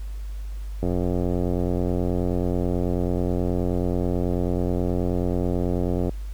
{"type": "click train", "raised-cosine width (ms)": 2, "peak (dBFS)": -12, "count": 471, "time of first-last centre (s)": [0.83, 6.093], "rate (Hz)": 89.3, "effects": ["added 50 Hz sine -29 dBFS peak until 6.33 s", "pink hiss -53 dBFS RMS until 6.33 s"]}